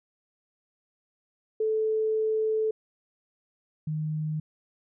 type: tone pair in turn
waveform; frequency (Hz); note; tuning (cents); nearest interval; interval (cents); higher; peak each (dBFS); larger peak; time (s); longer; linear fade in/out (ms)
sine; 436.8 / 154.43; A4 / D#3; -13 / -13; octave + tritone; 1800; first; -23 / -27; first; 1.6-2.71 / 3.87-4.4; first; 5
effects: none